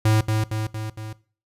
square tone with echo, 108.8 Hz, A2, 19 cents flat, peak -16 dBFS, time 0.05-0.21 s, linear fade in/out 5 ms, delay 230 ms, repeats 4, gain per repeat -4 dB, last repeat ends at 1.13 s, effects noise-tail reverb RT60 0.4 s tail -19 dB re dry + resampled to 32000 Hz

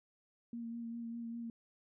sine tone with vibrato, 232.6 Hz, A#3, 4 cents flat, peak -40 dBFS, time 0.53-1.5 s, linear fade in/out 2 ms, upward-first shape sine, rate 5 Hz, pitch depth 20 cents each way, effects none

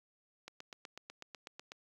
click train, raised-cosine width 0.2 ms, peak -29 dBFS, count 11, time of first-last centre 0.48-1.719 s, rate 8.07 Hz, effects high-pass 200 Hz 12 dB/octave + 10-bit

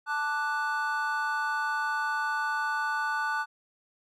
triangle chord, D major, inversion second, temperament equal, 880 / 1174.7 / 1480 Hz, A5 / D6 / F#6, 0 / 0 / 0 cents, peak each -30 / -32 / -28 dBFS, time 0.06-3.46 s, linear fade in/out 50 ms, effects none

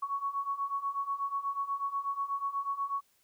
sine beating tone pair, 1108.7 / 1116.9 Hz, C#6 / C#6, 0 / +13 cents, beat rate 8.2 Hz, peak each -36 / -33 dBFS, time 0.02-3.01 s, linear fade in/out 10 ms, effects white hiss -70 dBFS RMS until 3.23 s

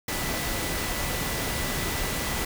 sine tone in noise, 1981 Hz, B6, 5 cents sharp, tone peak -38 dBFS, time 0.08-2.45 s, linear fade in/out 5 ms, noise pink, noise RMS -29 dBFS, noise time 0.08-2.45 s, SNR -12 dB, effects none

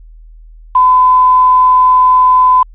sine tone with quantisation, 1012 Hz, B5, 42 cents sharp, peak -4 dBFS, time 0.75-2.63 s, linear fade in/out 5 ms, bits 5, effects added 40 Hz sine -33 dBFS peak until 2.74 s + resampled to 8000 Hz

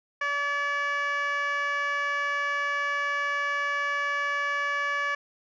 15% pulse tone with band-pass filter, 573 Hz, D5, 43 cents flat, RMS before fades -28 dBFS, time 0.21-5.15 s, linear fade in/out 5 ms, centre 1600 Hz, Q 1.7, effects resampled to 16000 Hz

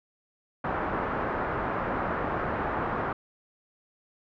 white low-pass noise, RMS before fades -30 dBFS, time 0.64-3.13 s, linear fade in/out 5 ms, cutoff 1400 Hz, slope 24 dB/octave, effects none

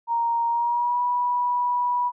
sine tone with pitch glide, 933 to 977.1 Hz, A#5 to B5, +1 to -19 cents, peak -20 dBFS, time 0.07-2.12 s, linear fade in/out 50 ms, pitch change +80 cents, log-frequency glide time 0.48-1.01 s, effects none

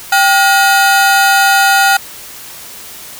40% pulse ring-modulated tone, 1108.7 Hz, C#6, in tune, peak -3 dBFS, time 0.12-1.97 s, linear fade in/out 5 ms, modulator 324 Hz, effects white hiss -31 dBFS RMS until 3.19 s

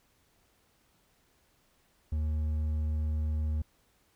triangle tone with hard clipping, 76.9 Hz, D#2, 20 cents flat, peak -29 dBFS, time 2.12-3.62 s, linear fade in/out 5 ms, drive 7 dB, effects pink hiss -69 dBFS RMS until 4.15 s

